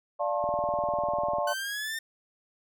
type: chord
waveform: sine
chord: D minor seventh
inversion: none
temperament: equal with one note detuned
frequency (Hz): 587.3 / 698.5 / 880 / 1072.8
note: D5 / F5 / A5 / C6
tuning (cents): 0 / 0 / 0 / +43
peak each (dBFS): -29 / -31 / -34 / -33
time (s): 0.19-1.54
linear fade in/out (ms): 20
type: click train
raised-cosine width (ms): 2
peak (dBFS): -28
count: 20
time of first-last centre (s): 0.44-1.385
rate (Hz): 20.1
type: linear sweep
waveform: sawtooth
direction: up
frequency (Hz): 1500 to 1818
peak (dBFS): -28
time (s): 1.47-1.99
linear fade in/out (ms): 5
effects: none